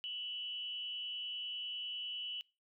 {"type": "tone with amplitude modulation", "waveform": "sine", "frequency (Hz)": 2960, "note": "F#7", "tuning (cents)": 0, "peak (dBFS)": -36, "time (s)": [0.04, 2.41], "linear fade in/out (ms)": 0, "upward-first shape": "sine", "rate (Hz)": 250, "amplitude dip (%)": 60, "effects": ["noise-tail reverb RT60 0.3 s tail -23 dB re dry"]}